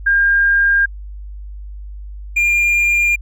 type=tone pair in turn; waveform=sine / triangle; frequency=1608 / 2403 Hz; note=G6 / D7; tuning=+44 / +39 cents; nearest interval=perfect fifth; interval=695 cents; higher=second; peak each=-10 dBFS; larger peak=neither; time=0.06-0.86 / 2.36-3.16 s; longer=neither; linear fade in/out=10 ms; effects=added 50 Hz sine -28 dBFS peak until 3.21 s